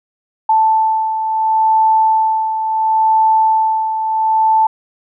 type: beating tone pair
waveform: sine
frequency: 880 / 880.72 Hz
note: A5 / A5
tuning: 0 / +1 cents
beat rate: 0.72 Hz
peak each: -11 / -19 dBFS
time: 0.49-4.67 s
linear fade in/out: 5 ms
effects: none